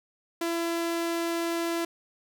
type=tone; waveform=sawtooth; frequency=336.5 Hz; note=E4; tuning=36 cents sharp; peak=-23 dBFS; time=0.41-1.85 s; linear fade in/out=5 ms; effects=none